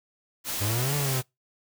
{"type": "noise", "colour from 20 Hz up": "white", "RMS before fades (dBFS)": -31, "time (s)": [0.44, 1.23], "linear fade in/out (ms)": 50}
{"type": "exponential two-way sweep", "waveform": "45% pulse", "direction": "up then down", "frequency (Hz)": [98, 146.83, 125.8], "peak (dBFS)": -26, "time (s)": [0.6, 1.22], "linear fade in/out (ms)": 20, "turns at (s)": 0.95}
{"effects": ["noise-tail reverb RT60 0.2 s tail -26 dB re dry"]}